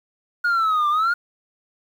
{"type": "exponential two-way sweep", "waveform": "sine", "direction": "down then up", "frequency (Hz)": [1442, 1174.7, 1442], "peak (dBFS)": -14, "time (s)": [0.44, 1.14], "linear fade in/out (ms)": 10, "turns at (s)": 0.89, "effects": ["tanh soft clip ceiling -16 dBFS", "8-bit"]}